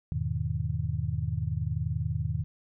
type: chord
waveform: sine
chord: E major seventh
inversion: none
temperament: just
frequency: 82.41 / 103.01 / 123.61 / 154.51 Hz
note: E2 / G#2 / B2 / D#3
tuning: 0 / -14 / +2 / -12 cents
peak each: -33 dBFS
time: 0.12-2.44 s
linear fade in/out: 0 ms
effects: none